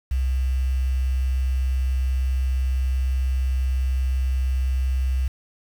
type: tone with quantisation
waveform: sine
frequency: 64.7 Hz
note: C2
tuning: 19 cents flat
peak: -19 dBFS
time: 0.11-5.28 s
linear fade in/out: 5 ms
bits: 7
effects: none